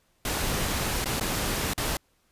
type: noise with dropouts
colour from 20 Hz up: pink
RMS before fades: -28 dBFS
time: 0.25-1.97 s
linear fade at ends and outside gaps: 2 ms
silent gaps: 1.044-1.057 / 1.198-1.209 / 1.735-1.778 s
effects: pink hiss -68 dBFS RMS until 2.31 s + resampled to 32000 Hz